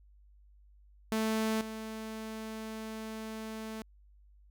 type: tone with level steps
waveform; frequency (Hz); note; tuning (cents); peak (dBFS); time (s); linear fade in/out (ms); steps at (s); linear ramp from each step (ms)
sawtooth; 220; A3; 0; -25 / -35; 1.12-3.82; 0; 1.61; 2
effects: added 50 Hz sine -57 dBFS peak until 4.5 s